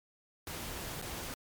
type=noise with dropouts; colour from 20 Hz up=pink; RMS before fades=-41 dBFS; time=0.47-1.34 s; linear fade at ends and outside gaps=1 ms; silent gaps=1.016-1.023 s; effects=MP3 96 kbps